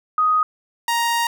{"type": "tone pair in turn", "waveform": ["sine", "sawtooth"], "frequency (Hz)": [1249, 935.7], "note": ["D#6", "A#5"], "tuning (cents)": [6, 6], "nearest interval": "perfect fourth", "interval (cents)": 500, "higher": "first", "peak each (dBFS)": -14, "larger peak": "neither", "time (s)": [[0.18, 0.43], [0.88, 1.27]], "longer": "second", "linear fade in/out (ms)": 2, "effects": []}